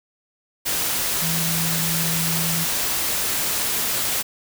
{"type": "tone in noise", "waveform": "sine", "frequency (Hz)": 164.81, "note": "E3", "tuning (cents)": 0, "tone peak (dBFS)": -25, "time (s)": [1.21, 2.65], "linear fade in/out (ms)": 20, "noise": "white", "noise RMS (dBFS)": -23, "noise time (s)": [0.65, 4.23], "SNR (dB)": -5, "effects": []}